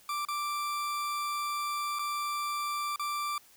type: tone with dropouts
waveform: 40% pulse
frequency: 1174.7 Hz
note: D6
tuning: in tune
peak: -30 dBFS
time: 0.09-3.38 s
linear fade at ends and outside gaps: 2 ms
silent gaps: 0.251-0.285 / 1.988-1.992 / 2.96-2.995 s
effects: white hiss -59 dBFS RMS until 3.56 s